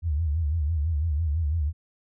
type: tone with vibrato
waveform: sine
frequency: 78 Hz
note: D#2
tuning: 5 cents sharp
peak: -22 dBFS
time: 0.02-1.73 s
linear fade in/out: 50 ms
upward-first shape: sine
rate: 6 Hz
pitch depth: 150 cents each way
effects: none